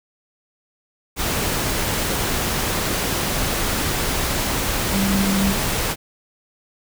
sine tone in noise, 195.8 Hz, G3, 2 cents flat, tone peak -18 dBFS, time 4.91-5.55 s, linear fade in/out 50 ms, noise pink, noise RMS -22 dBFS, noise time 1.16-5.96 s, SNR +1 dB, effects none

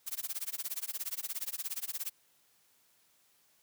blue noise with tremolo, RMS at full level -35 dBFS, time 0.06-2.11 s, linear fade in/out 20 ms, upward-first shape sine, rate 17 Hz, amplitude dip 100%, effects white hiss -69 dBFS RMS until 3.62 s + high-pass 80 Hz 12 dB/octave

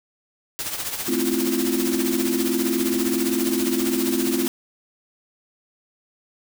white noise with tremolo, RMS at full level -26 dBFS, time 0.59-4.48 s, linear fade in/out 0 ms, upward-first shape triangle, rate 15 Hz, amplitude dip 65%
sine chord, F major seventh, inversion first, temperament equal, 220 / 261.6 / 329.6 / 349.2 Hz, A3 / C4 / E4 / F4, 0 / 0 / 0 / 0 cents, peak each -28 / -24 / -27 / -25 dBFS, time 1.08-4.48 s, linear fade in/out 5 ms
effects none

